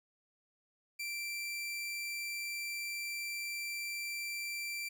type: tone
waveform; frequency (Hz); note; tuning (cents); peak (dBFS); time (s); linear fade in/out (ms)
sawtooth; 2349; D7; 0; -34; 0.99-4.89; 10
effects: none